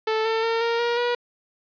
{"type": "tone with pitch steps", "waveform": "sawtooth", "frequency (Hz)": [439.1, 447.6, 456.2, 464.9, 473.9, 483], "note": ["A4", "A4", "A#4", "A#4", "A#4", "B4"], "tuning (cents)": [-4, 30, -37, -5, 28, -39], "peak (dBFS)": -17, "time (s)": [0.07, 1.15], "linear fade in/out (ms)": 5, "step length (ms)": 180, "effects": ["resampled to 11025 Hz", "8-bit"]}